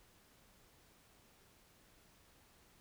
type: silence
effects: pink hiss -67 dBFS RMS until 2.8 s